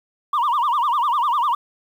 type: tone with vibrato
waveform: sine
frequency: 1064 Hz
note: C6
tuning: 29 cents sharp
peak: -14 dBFS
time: 0.33-1.55 s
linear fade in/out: 5 ms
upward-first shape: sine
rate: 10 Hz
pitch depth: 240 cents each way
effects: tanh soft clip ceiling -15 dBFS + 8-bit